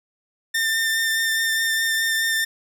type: tone with vibrato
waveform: sawtooth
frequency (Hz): 1800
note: A6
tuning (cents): +39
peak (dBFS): -16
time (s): 0.54-2.45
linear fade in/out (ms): 10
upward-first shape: sine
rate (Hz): 4.8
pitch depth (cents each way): 14
effects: 9-bit